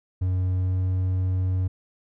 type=tone with pitch glide; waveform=triangle; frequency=92.1 to 92.69 Hz; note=F#2 to F#2; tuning=-7 to +4 cents; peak=-19 dBFS; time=0.21-1.68 s; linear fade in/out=10 ms; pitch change=+11 cents; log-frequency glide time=0.55-0.79 s; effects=none